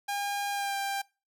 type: tone with pitch glide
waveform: sawtooth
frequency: 808 to 792.7 Hz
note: G#5 to G5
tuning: -48 to +19 cents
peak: -26 dBFS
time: 0.08-1.02 s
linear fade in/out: 10 ms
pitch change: -33 cents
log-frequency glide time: 0.51-0.76 s
effects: noise-tail reverb RT60 0.3 s tail -24 dB re dry